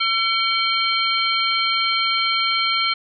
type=tone cluster; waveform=sine; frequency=1350 / 2262 / 3135 / 4193 Hz; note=E6 / C#7 / G7 / C8; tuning=+41 / +34 / -1 / +3 cents; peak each=-23 dBFS; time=0-2.94 s; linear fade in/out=10 ms; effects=none